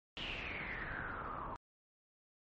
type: noise with low-pass filter sweep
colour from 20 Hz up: pink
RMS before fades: -43 dBFS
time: 0.17-1.56 s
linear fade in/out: 0 ms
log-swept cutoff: 3100 to 1000 Hz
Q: 7
effects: MP3 32 kbps